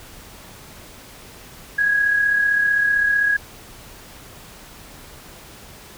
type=tone with amplitude modulation; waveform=sine; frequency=1657 Hz; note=G#6; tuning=4 cents flat; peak=-13 dBFS; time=1.78-3.37 s; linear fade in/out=10 ms; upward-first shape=sine; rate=35.6 Hz; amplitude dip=45%; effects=pink hiss -42 dBFS RMS until 5.97 s

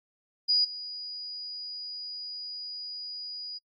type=tone with level steps; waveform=sine; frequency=4905 Hz; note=D#8; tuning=26 cents flat; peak=-21 / -36 dBFS; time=0.48-3.59 s; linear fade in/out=20 ms; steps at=0.64 s; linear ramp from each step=10 ms; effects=noise-tail reverb RT60 0.1 s tail -26 dB re dry + AAC 64 kbps

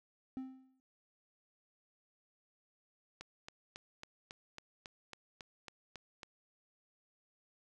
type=tone with exponential decay; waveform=triangle; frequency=261.6 Hz; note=C4; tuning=in tune; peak=-35 dBFS; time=0.37-0.8 s; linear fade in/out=0 ms; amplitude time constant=93 ms
type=click train; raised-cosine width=0.2 ms; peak=-29 dBFS; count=12; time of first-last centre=3.21-6.232 s; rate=3.64 Hz
effects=none

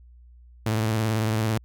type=tone with vibrato; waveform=sawtooth; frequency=110 Hz; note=A2; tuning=in tune; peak=-18 dBFS; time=0.66-1.58 s; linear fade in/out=5 ms; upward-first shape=sine; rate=18 Hz; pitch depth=58 cents each way; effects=added 60 Hz sine -47 dBFS peak until 1.64 s

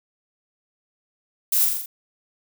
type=noise with echo; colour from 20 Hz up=violet; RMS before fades=-20 dBFS; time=1.52-1.65 s; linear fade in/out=5 ms; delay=42 ms; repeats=5; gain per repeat=-3 dB; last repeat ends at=1.86 s; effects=none

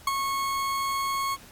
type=tone with ADSR envelope; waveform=40% pulse; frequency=1096 Hz; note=C#6; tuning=20 cents flat; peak=-19 dBFS; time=0.07-1.37 s; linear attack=4 ms; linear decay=23 ms; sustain=-6 dB; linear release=38 ms; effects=pink hiss -50 dBFS RMS until 1.51 s + AAC 64 kbps

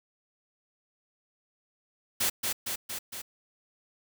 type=noise with echo; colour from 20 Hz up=white; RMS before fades=-27 dBFS; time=2.2-2.3 s; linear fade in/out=10 ms; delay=230 ms; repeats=4; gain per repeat=-3 dB; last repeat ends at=3.22 s; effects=none

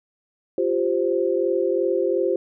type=chord; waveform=sine; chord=F suspended second; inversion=none; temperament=equal; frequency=349.2 / 392 / 523.3 Hz; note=F4 / G4 / C5; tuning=0 / 0 / 0 cents; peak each=-23 dBFS; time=0.58-2.36 s; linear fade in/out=2 ms; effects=none

